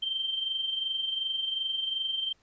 sine tone with amplitude modulation, 3136 Hz, G7, in tune, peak -26 dBFS, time 0.02-2.33 s, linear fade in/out 10 ms, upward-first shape sine, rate 22.7 Hz, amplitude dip 55%, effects pink hiss -67 dBFS RMS until 2.42 s + resampled to 16000 Hz

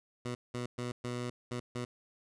15% pulse tone bursts at uneven times, 122.5 Hz, B2, 14 cents flat, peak -29 dBFS, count 6, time 0.25-0.35 / 0.54-0.66 / 0.78-0.92 / 1.04-1.3 / 1.51-1.6 / 1.75-1.85 s, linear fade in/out 5 ms, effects resampled to 22050 Hz

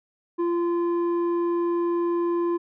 square tone with low-pass filter, 344.3 Hz, F4, 25 cents flat, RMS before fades -24 dBFS, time 0.38-2.58 s, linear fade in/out 20 ms, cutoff 760 Hz, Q 4.7, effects none

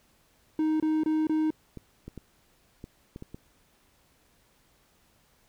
triangle tone bursts, 312.1 Hz, D#4, 5 cents sharp, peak -21 dBFS, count 4, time 0.59-1.505 s, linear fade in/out 2 ms, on 210 ms, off 25 ms
clicks, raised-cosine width 3 ms, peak -27 dBFS, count 7, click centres 1.773 / 2.08 / 2.177 / 2.841 / 3.161 / 3.224 / 3.345 s
effects pink hiss -65 dBFS RMS until 5.48 s

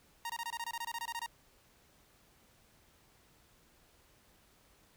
sawtooth tone bursts, 932.3 Hz, A#5, in tune, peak -33 dBFS, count 15, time 0.25-1.262 s, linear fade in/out 2 ms, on 46 ms, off 23 ms, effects pink hiss -66 dBFS RMS until 4.96 s

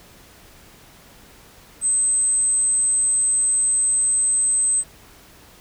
sine tone, 8210 Hz, C9, 34 cents flat, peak -16 dBFS, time 1.81-4.84 s, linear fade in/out 50 ms, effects pink hiss -48 dBFS RMS until 5.6 s

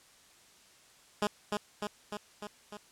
10% pulse tone with echo, 207.7 Hz, G#3, in tune, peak -19 dBFS, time 1.22-1.27 s, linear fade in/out 2 ms, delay 300 ms, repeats 5, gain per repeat -3 dB, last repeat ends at 2.77 s, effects white hiss -60 dBFS RMS until 2.91 s + low-pass 9000 Hz 12 dB/octave

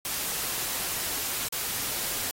white noise with dropouts, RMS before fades -31 dBFS, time 0.05-2.31 s, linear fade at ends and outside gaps 1 ms, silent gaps 1.485-1.524 s, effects AAC 48 kbps

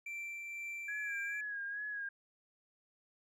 triangle tone with tremolo, 2347 Hz, D7, 2 cents flat, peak -38 dBFS, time 0.06-1.41 s, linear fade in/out 5 ms, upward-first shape triangle, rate 2 Hz, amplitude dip 30%
sine tone with vibrato, 1653 Hz, G#6, 9 cents flat, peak -38 dBFS, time 0.88-2.09 s, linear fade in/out 5 ms, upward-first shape sine, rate 2.3 Hz, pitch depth 46 cents each way
effects none

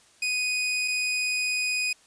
sawtooth tone pair in turn, 2489 / 2489 Hz, D#7 / D#7, 0 / 0 cents, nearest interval unison, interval 0 cents, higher neither, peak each -21 / -21 dBFS, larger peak neither, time 0.22-0.88 / 0.88-1.93 s, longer second, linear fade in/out 5 ms, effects white hiss -58 dBFS RMS until 2.06 s + resampled to 22050 Hz

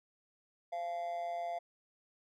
triangle tone with amplitude modulation, 689 Hz, F5, 24 cents flat, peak -31 dBFS, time 0.72-1.59 s, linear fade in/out 10 ms, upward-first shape sine, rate 168 Hz, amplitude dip 60%, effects none

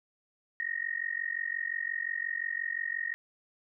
sine tone with amplitude modulation, 1864.7 Hz, A#6, in tune, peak -27 dBFS, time 0.6-3.14 s, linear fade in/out 0 ms, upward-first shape sine, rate 45.7 Hz, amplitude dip 95%, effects none

